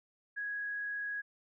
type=tone with frequency modulation; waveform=sine; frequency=1661.2 Hz; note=G#6; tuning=in tune; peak=-35 dBFS; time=0.36-1.22 s; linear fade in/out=20 ms; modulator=34.9 Hz; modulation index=0.24; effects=none